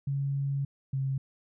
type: tone pair in turn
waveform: sine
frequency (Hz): 139 / 134.81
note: C#3 / C#3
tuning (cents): +5 / -48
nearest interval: minor second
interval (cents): 53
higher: first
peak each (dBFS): -27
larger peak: neither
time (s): 0.07-0.65 / 0.93-1.18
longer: first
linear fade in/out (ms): 5
effects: none